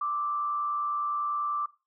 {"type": "tone with frequency modulation", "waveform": "sine", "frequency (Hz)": 1174.7, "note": "D6", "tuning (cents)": 0, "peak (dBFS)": -27, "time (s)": [0.01, 1.66], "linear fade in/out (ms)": 5, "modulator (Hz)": 110, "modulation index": 0.43, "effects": ["noise-tail reverb RT60 0.3 s tail -19 dB re dry"]}